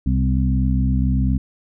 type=harmonic tone with a mistuned harmonic; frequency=64.4 Hz; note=C2; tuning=27 cents flat; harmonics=1 / 2 / 3 / 4; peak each=-18 / -21 / -23 / -24 dBFS; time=0.06-1.38 s; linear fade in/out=5 ms; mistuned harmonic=3; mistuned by=+28 cents; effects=none

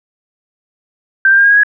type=tone with pitch steps; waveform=sine; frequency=1566 / 1586 / 1606.3 / 1626.9 / 1647.7 / 1668.7 Hz; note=G6 / G6 / G6 / G#6 / G#6 / G#6; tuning=-2 / +20 / +42 / -36 / -14 / +8 cents; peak=-5 dBFS; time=1.25-1.634 s; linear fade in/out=2 ms; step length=64 ms; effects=none

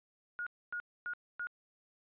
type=tone bursts; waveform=sine; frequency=1439 Hz; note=F#6; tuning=49 cents flat; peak=-36 dBFS; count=4; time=0.39-1.47 s; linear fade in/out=0 ms; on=75 ms; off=260 ms; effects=resampled to 8000 Hz

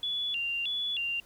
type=tone with vibrato; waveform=sine; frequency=3085 Hz; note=G7; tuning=28 cents flat; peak=-29 dBFS; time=0.03-1.2 s; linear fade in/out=2 ms; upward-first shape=square; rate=1.6 Hz; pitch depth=180 cents each way; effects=pink hiss -59 dBFS RMS until 1.25 s

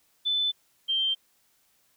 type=tone pair in turn; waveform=sine; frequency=3510 / 3148 Hz; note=A7 / G7; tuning=-5 / +7 cents; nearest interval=major second; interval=188 cents; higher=first; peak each=-23 dBFS; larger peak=neither; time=0.25-0.52 / 0.88-1.15 s; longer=neither; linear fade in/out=20 ms; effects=white hiss -67 dBFS RMS until 1.96 s

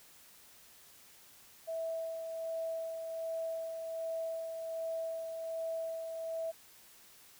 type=tone with tremolo; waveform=sine; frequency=654 Hz; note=E5; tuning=14 cents flat; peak=-34 dBFS; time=1.67-6.52 s; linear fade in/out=20 ms; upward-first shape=sine; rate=1.3 Hz; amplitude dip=40%; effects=white hiss -59 dBFS RMS until 7.39 s

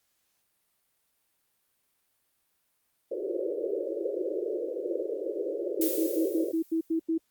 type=band-pass noise; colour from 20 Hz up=pink; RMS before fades=-32 dBFS; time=3.11-6.52 s; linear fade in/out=10 ms; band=330 to 570 Hz; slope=96 dB/octave
type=tone bursts; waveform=sine; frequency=325.5 Hz; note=E4; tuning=22 cents flat; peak=-24 dBFS; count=8; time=5.79-7.181 s; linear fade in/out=10 ms; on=96 ms; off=89 ms
type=noise with exponential decay; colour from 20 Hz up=violet; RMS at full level=-29 dBFS; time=5.81-7.01 s; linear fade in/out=5 ms; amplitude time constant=260 ms
effects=white hiss -74 dBFS RMS until 7.3 s + Opus 48 kbps

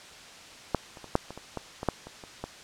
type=clicks; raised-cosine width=1 ms; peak=-9 / -30 / -28 / -7 / -25 / -26 / -18 / -20 / -9 / -27 / -29 / -19 dBFS; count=12; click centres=0.747 / 0.972 / 1.043 / 1.154 / 1.306 / 1.376 / 1.573 / 1.831 / 1.887 / 2.07 / 2.238 / 2.44 s; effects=white hiss -47 dBFS RMS until 2.63 s + low-pass 6000 Hz 12 dB/octave

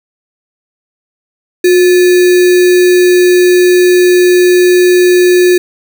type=tone with sample-and-hold; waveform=sine; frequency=359.9 Hz; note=F#4; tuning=48 cents flat; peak=-3 dBFS; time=1.64-5.58 s; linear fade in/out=5 ms; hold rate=2100 Hz; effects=none

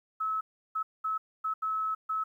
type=tone bursts at uneven times; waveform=sine; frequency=1295 Hz; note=E6; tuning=31 cents flat; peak=-28 dBFS; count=6; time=0.2-0.41 / 0.75-0.83 / 1.04-1.18 / 1.44-1.54 / 1.62-1.95 / 2.09-2.24 s; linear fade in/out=10 ms; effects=11-bit

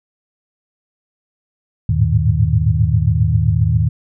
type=tone cluster; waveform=sine; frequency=79.6 / 101.5 / 108.9 / 116.5 / 155.3 Hz; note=D#2 / G#2 / A2 / A#2 / D#3; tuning=+40 / -39 / -17 / -1 / -3 cents; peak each=-18 dBFS; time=1.89-3.89 s; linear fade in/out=5 ms; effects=none

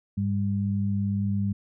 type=tone pair together; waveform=sine; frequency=101.3 / 199.23 Hz; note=G#2 / G3; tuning=-43 / +28 cents; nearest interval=octave; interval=1171 cents; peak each=-26 dBFS; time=0.17-1.53 s; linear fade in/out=10 ms; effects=none

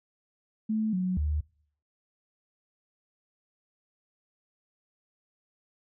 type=tone with pitch steps; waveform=sine; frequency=217.8 / 183.7 / 75.1 Hz; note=A3 / F#3 / D2; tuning=-17 / -12 / +39 cents; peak=-25 dBFS; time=0.69-1.41 s; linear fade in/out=10 ms; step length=240 ms; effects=noise-tail reverb RT60 0.6 s tail -25 dB re dry

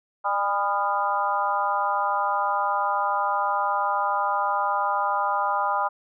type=tone cluster; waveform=sine; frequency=599 / 810 / 996 / 1229 / 1394 Hz; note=D5 / G#5 / B5 / D#6 / F6; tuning=+34 / -43 / +14 / -22 / -4 cents; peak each=-32 / -26 / -26 / -27 / -32 dBFS; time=0.24-5.89 s; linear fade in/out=20 ms; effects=none

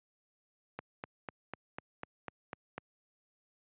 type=click train; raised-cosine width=0.5 ms; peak=-24 dBFS; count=9; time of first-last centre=0.79-2.78 s; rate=4.02 Hz; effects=high-pass 100 Hz 12 dB/octave + resampled to 8000 Hz

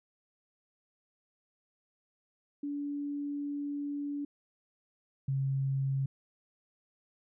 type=tone pair in turn; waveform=sine; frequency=287.5 / 135.68 Hz; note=D4 / C#3; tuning=-37 / -37 cents; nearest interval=octave + minor second; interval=1300 cents; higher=first; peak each=-33 / -28 dBFS; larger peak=second; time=2.63-4.25 / 5.28-6.06 s; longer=first; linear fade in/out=5 ms; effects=none

